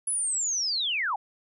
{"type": "linear sweep", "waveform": "sine", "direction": "down", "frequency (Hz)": [10370, 745], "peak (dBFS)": -25, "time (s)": [0.07, 1.16], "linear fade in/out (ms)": 5, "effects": []}